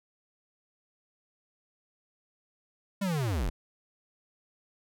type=linear sweep; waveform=square; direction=down; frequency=205.8 to 32.54 Hz; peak=-28 dBFS; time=3.01-3.5 s; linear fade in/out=10 ms; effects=none